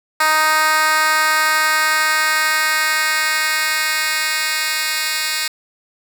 10% pulse tone with high-pass filter sweep, 311.1 Hz, D#4, in tune, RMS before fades -17 dBFS, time 0.2-5.48 s, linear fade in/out 5 ms, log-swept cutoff 1100 to 2800 Hz, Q 1.3, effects 7-bit

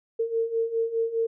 sine beating tone pair, 452.6 / 457.5 Hz, A4 / A#4, +49 / -32 cents, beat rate 4.9 Hz, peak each -29 / -25 dBFS, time 0.19-1.27 s, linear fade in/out 10 ms, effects none

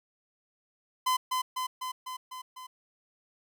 45% pulse tone with echo, 1021 Hz, C6, 43 cents flat, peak -24 dBFS, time 1.06-1.17 s, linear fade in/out 10 ms, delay 250 ms, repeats 6, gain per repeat -3 dB, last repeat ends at 2.67 s, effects none

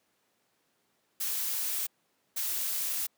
blue noise bursts at uneven times, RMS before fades -32 dBFS, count 2, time 1.2-1.87 / 2.36-3.07 s, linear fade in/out 10 ms, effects pink hiss -73 dBFS RMS until 3.17 s + high-pass 200 Hz 12 dB/octave

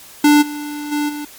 square tone with level steps, 294.9 Hz, D4, 7 cents sharp, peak -8 / -25 / -17 / -25 dBFS, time 0.24-1.25 s, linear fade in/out 5 ms, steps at 0.41 / 0.91 / 1.08 s, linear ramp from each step 20 ms, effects white hiss -40 dBFS RMS until 1.38 s + MP3 96 kbps

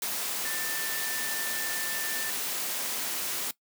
sine tone in noise, 1778 Hz, A6, 18 cents sharp, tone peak -36 dBFS, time 0.45-2.3 s, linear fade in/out 2 ms, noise white, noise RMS -32 dBFS, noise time 0.02-3.51 s, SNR -7 dB, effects noise-tail reverb RT60 0.1 s tail -19 dB re dry + high-pass 200 Hz 12 dB/octave

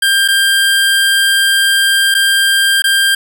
25% pulse tone with dropouts, 1591 Hz, G6, 25 cents sharp, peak -5 dBFS, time 0.02-3.15 s, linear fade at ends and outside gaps 5 ms, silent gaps 0.279-0.284 / 2.143-2.148 / 2.821-2.84 s, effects none

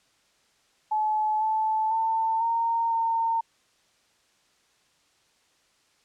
sine tone with pitch steps, 859 / 873 / 895 / 921 / 912 Hz, A5 / A5 / A5 / A#5 / A#5, -42 / -14 / +29 / -21 / -38 cents, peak -22 dBFS, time 0.91-3.41 s, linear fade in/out 10 ms, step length 500 ms, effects white hiss -65 dBFS RMS until 6.04 s + low-pass 7000 Hz 12 dB/octave

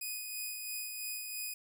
5% pulse tone with tremolo, 2489 Hz, D#7, in tune, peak -27 dBFS, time 0.01-1.54 s, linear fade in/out 5 ms, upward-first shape sine, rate 3 Hz, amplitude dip 35%, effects none

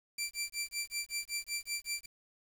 15% pulse tone with tremolo, 2349 Hz, D7, in tune, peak -26 dBFS, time 0.18-2.06 s, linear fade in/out 5 ms, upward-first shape sine, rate 5.3 Hz, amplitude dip 100%, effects 9-bit

